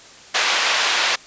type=band-pass noise; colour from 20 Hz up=white; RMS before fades=-19 dBFS; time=0.34-1.16 s; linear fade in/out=10 ms; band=710 to 3700 Hz; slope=12 dB/octave; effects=white hiss -43 dBFS RMS until 1.26 s + resampled to 16000 Hz